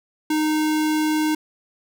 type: tone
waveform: square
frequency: 308.5 Hz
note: D#4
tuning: 15 cents flat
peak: -19 dBFS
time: 0.3-1.35 s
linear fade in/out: 5 ms
effects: none